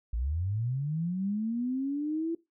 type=linear sweep; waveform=sine; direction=up; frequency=52 to 336.8 Hz; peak=-28 dBFS; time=0.13-2.35 s; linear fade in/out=5 ms; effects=noise-tail reverb RT60 0.2 s tail -19 dB re dry